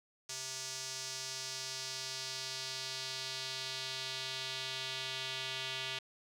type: tone with band-pass filter sweep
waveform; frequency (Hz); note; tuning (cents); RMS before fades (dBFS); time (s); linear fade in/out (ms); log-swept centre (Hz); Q
square; 131.3; C3; +6; -41; 0.29-5.99; 5; 6100 to 3300; 2.2
effects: none